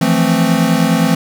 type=chord; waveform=square; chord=F major seventh; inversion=third; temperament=equal; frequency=164.81 / 174.61 / 220 / 261.6 Hz; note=E3 / F3 / A3 / C4; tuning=0 / 0 / 0 / 0 cents; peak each=-17 dBFS; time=0.01-1.15 s; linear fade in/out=5 ms; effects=none